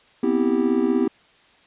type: chord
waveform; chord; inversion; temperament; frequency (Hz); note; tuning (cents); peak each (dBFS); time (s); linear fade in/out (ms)
triangle; C major seventh; third; just; 245.3 / 261.6 / 327 / 392.4; B3 / C4 / E4 / G4; -12 / 0 / -14 / +2; -21; 0.23-1.08; 5
effects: white hiss -55 dBFS RMS until 1.66 s + resampled to 8000 Hz